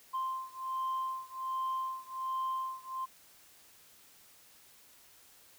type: beating tone pair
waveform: sine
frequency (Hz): 1046 / 1047.3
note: C6 / C6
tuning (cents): -1 / +1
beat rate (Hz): 1.3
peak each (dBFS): -35 / -36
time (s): 0.13-3.06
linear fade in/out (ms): 20
effects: tanh soft clip ceiling -29 dBFS + white hiss -60 dBFS RMS until 5.58 s